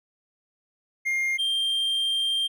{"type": "tone pair in turn", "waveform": "triangle", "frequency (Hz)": [2121, 3178], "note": ["C7", "G7"], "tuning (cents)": [23, 23], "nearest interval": "perfect fifth", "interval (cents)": 700, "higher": "second", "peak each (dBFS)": -21, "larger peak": "neither", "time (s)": [[1.05, 1.38], [1.38, 2.48]], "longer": "second", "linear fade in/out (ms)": 20, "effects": []}